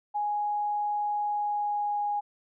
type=tone with pitch glide; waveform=sine; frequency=830.6 to 824.9 Hz; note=G#5 to G#5; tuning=0 to -12 cents; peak=-26 dBFS; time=0.14-2.21 s; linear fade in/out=20 ms; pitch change=-12 cents; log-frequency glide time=1.25-2.1 s; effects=none